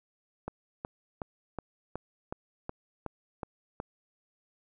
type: click train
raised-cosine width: 1 ms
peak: -21 dBFS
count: 10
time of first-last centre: 0.48-3.801 s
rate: 2.71 Hz
effects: none

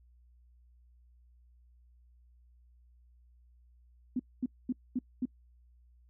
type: tone bursts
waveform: sine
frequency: 251.2 Hz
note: B3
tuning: 30 cents sharp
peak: -28 dBFS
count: 5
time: 4.16-5.255 s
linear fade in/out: 5 ms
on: 35 ms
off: 230 ms
effects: noise-tail reverb RT60 0.1 s tail -25 dB re dry + added 60 Hz sine -59 dBFS peak until 6.09 s

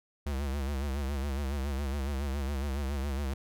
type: tone with vibrato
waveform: square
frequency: 69.4 Hz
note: C#2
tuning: 3 cents sharp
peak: -31 dBFS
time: 0.26-3.34 s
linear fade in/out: 5 ms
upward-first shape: sine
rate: 7.2 Hz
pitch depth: 96 cents each way
effects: none

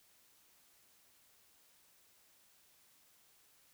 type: silence
effects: white hiss -68 dBFS RMS until 3.73 s

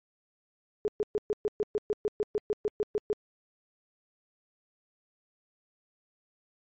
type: tone bursts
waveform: sine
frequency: 420 Hz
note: G#4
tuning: 19 cents sharp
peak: -24 dBFS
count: 16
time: 0.85-3.13 s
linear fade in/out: 0 ms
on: 30 ms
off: 120 ms
effects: MP3 32 kbps

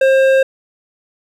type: tone with hard clipping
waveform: sine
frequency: 533 Hz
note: C5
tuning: 32 cents sharp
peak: -10 dBFS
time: 0.01-0.43 s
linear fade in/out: 5 ms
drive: 10 dB
effects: none

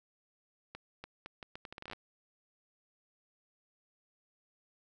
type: accelerating click train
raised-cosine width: 0.3 ms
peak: -28 dBFS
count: 15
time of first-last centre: 0.75-1.932 s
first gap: 290 ms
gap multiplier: 0.76
effects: none

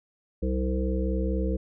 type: harmonic tone with a mistuned harmonic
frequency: 64.4 Hz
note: C2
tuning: 27 cents flat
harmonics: 1 / 3 / 5 / 7 / 8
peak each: -26 / -31 / -33 / -34 / -35 dBFS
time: 0.42-1.57 s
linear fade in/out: 10 ms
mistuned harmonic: 3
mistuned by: -34 cents
effects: none

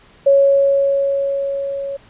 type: tone with level ramp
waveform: sine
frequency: 554.4 Hz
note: C#5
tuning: in tune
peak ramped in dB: -7 to -22 dBFS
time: 0.26-1.97 s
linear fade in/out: 10 ms
effects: pink hiss -48 dBFS RMS until 2.09 s + resampled to 8000 Hz

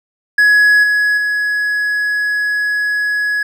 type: tone with level steps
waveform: triangle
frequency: 1680 Hz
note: G#6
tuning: 19 cents sharp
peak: -5 / -9 / -12 dBFS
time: 0.38-3.43 s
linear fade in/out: 5 ms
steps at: 0.83 / 1.17 s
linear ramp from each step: 10 ms
effects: none

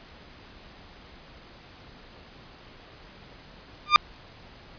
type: tone with exponential growth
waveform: sawtooth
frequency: 1200 Hz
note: D6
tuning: 37 cents sharp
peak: -4 dBFS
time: 3.86-3.96 s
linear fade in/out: 0 ms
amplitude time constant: 20 ms
effects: pink hiss -49 dBFS RMS until 4.78 s + resampled to 11025 Hz

